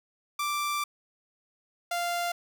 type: tone pair in turn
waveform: sawtooth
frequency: 1174.7 / 695.5 Hz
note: D6 / F5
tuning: 0 / -7 cents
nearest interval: major sixth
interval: 907 cents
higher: first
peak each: -24 dBFS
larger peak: neither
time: 0.39-0.84 / 1.91-2.32 s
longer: first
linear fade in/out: 5 ms
effects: none